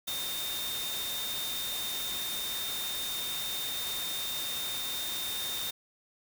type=tone in noise; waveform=sine; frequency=3653 Hz; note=A#7; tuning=36 cents flat; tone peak=-35 dBFS; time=0.07-5.71 s; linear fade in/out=10 ms; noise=white; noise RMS=-37 dBFS; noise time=0.07-5.71 s; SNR=-1 dB; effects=none